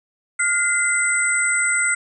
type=tone cluster; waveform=sine; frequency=1416 / 2058 / 8070 Hz; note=F6 / C7 / B8; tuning=+23 / -29 / +36 cents; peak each=-21 dBFS; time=0.39-1.95 s; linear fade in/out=10 ms; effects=none